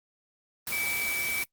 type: tone in noise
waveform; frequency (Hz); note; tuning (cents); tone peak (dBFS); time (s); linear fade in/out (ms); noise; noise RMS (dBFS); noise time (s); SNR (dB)
sine; 2300; D7; -37; -29; 0.72-1.43; 2; white; -33; 0.67-1.44; +1
effects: noise-tail reverb RT60 0.1 s tail -24 dB re dry + Opus 24 kbps